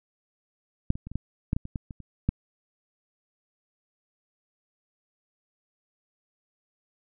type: clicks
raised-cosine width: 5 ms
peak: -8 / -24 / -26 / -26 / -16 / -12 / -15 / -24 / -18 / -26 / -30 / -10 dBFS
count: 12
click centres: 0.904 / 0.955 / 1.07 / 1.116 / 1.156 / 1.531 / 1.565 / 1.654 / 1.758 / 1.908 / 2.003 / 2.29 s
effects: none